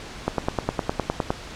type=click train; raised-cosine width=1 ms; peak=-7 dBFS; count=11; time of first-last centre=0.28-1.305 s; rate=9.76 Hz; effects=pink hiss -38 dBFS RMS until 1.55 s + low-pass 6000 Hz 12 dB/octave